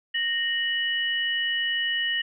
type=tone pair together; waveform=sine; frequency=1856 / 2946 Hz; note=A#6 / F#7; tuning=-8 / -8 cents; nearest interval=minor sixth; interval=800 cents; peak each=-26 dBFS; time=0.14-2.22 s; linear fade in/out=10 ms; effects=none